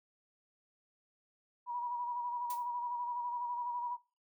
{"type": "tone with vibrato", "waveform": "sine", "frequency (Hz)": 965, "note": "B5", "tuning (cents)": -40, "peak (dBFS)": -35, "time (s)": [1.66, 3.98], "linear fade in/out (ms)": 50, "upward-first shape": "square", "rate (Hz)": 12, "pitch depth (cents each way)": 27}
{"type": "noise with exponential decay", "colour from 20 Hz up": "blue", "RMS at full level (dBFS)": -42, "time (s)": [2.5, 2.68], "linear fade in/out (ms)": 1, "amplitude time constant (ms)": 37}
{"effects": ["noise-tail reverb RT60 0.3 s tail -19 dB re dry"]}